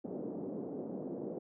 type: band-pass noise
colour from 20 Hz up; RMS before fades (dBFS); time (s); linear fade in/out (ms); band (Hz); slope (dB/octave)
pink; -41; 0.04-1.39; 10; 200 to 530; 24
effects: none